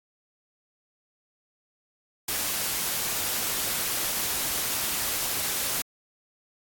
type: noise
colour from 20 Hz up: white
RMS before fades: -28 dBFS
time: 2.28-5.82 s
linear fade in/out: 5 ms
effects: AAC 64 kbps